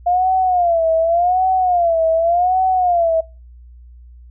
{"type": "tone with vibrato", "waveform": "sine", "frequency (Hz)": 698.5, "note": "F5", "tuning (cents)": 0, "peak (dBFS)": -12, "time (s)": [0.06, 3.21], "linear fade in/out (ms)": 10, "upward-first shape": "sine", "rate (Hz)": 0.87, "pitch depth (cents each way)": 130, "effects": ["noise-tail reverb RT60 0.3 s tail -23 dB re dry", "added 60 Hz sine -38 dBFS peak until 4.3 s"]}